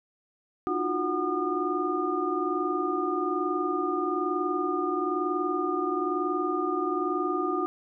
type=tone cluster; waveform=sine; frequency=304.1 / 343.9 / 365 / 741 / 1216 Hz; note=D#4 / F4 / F#4 / F#5 / D#6; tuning=-40 / -27 / -24 / +2 / -40 cents; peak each=-32 / -33 / -30 / -35 / -30 dBFS; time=0.67-7.66 s; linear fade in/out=0 ms; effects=none